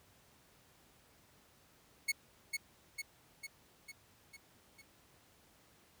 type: tone with echo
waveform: sawtooth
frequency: 2200 Hz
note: C#7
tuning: 14 cents flat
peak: -27 dBFS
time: 2.08-2.12 s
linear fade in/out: 10 ms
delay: 450 ms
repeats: 6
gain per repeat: -4 dB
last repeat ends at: 4.82 s
effects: pink hiss -66 dBFS RMS until 6 s + high-pass 60 Hz 12 dB/octave

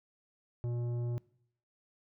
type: tone with tanh clipping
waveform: triangle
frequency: 120 Hz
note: B2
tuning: 49 cents flat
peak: -34 dBFS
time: 0.64-1.18 s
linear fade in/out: 0 ms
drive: 15 dB
effects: noise-tail reverb RT60 0.7 s tail -23 dB re dry

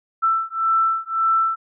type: beating tone pair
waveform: sine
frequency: 1330 / 1331.8 Hz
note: E6 / E6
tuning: +15 / +17 cents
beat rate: 1.8 Hz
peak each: -20 / -20 dBFS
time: 0.22-1.56 s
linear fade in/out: 20 ms
effects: none

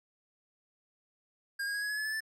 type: tone with pitch steps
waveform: square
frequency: 1615 / 1634.7 / 1654.7 / 1674.9 / 1695.3 / 1716 / 1736.9 / 1758.1 Hz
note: G#6 / G#6 / G#6 / G#6 / G#6 / A6 / A6 / A6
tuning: -49 / -28 / -7 / +14 / +35 / -44 / -23 / -2 cents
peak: -33 dBFS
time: 1.59-2.206 s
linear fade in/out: 10 ms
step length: 77 ms
effects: low-pass 12000 Hz 12 dB/octave

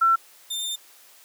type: tone pair in turn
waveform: sine / sawtooth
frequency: 1350 / 3604 Hz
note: E6 / A7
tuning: +41 / +41 cents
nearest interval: octave + perfect fourth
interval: 1700 cents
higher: second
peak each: -15 / -24 dBFS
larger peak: first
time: 0.01-0.16 / 0.5-0.76 s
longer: second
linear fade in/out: 10 ms
effects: white hiss -52 dBFS RMS until 1.24 s + high-pass 400 Hz 12 dB/octave

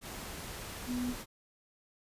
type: tone in noise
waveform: sine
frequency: 246.9 Hz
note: B3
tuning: in tune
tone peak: -32 dBFS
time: 0.86-1.15 s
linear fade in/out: 50 ms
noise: pink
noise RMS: -43 dBFS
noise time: 0.01-1.26 s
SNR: +8 dB
effects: resampled to 32000 Hz

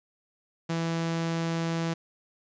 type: tone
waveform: sawtooth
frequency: 165.6 Hz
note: E3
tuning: 8 cents sharp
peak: -23 dBFS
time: 0.69-1.94 s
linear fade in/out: 10 ms
effects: resampled to 16000 Hz + 10-bit

